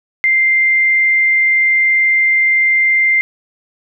sine tone, 2093 Hz, C7, in tune, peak -9 dBFS, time 0.24-3.21 s, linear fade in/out 0 ms, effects none

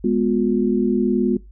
sine chord, F diminished, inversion first, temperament equal with one note detuned, 207.7 / 246.9 / 358.4 Hz, Ab3 / Cb4 / F4, 0 / 0 / +45 cents, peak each -20 dBFS, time 0.04-1.37 s, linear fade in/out 5 ms, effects noise-tail reverb RT60 0.2 s tail -20 dB re dry + added 50 Hz sine -40 dBFS peak until 1.51 s

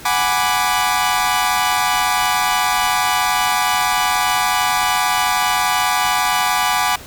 sawtooth chord, G# half-diminished seventh, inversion third, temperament equal, 740 / 830.6 / 987.8 / 1174.7 Hz, F#5 / G#5 / B5 / D6, 0 / 0 / 0 / 0 cents, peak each -17 dBFS, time 0.05-6.96 s, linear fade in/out 5 ms, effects pink hiss -37 dBFS RMS until 7.06 s

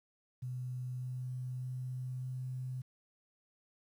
sine tone with pitch steps, 126 / 126.73 / 127.46 / 128.2 Hz, B2 / B2 / C3 / C3, +35 / +45 / -45 / -35 cents, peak -37 dBFS, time 0.42-2.82 s, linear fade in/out 10 ms, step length 600 ms, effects 11-bit

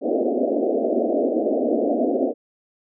pink band-pass noise, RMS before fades -21 dBFS, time 0.01-2.34 s, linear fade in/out 50 ms, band 230 to 700 Hz, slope 96 dB/octave, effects none

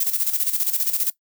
violet noise with tremolo, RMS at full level -20 dBFS, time 0-1.1 s, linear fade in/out 5 ms, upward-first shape square, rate 15 Hz, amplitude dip 65%, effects noise-tail reverb RT60 0.1 s tail -18 dB re dry

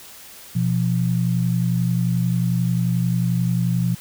sine tone pair together, 122.9 / 174.18 Hz, B2 / F3, -8 / -4 cents, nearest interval tritone, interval 604 cents, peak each -20 dBFS, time 0.55-3.95 s, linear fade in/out 10 ms, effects white hiss -42 dBFS RMS until 4 s

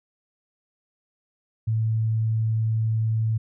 sine tone, 111.1 Hz, A2, 17 cents sharp, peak -20 dBFS, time 1.67-3.38 s, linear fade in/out 10 ms, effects none

